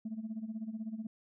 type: tone with tremolo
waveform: sine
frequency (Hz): 220.2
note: A3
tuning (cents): +2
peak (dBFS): -33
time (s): 0.05-1.07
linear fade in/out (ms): 5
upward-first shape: sine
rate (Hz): 16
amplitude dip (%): 80
effects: tanh soft clip ceiling -32 dBFS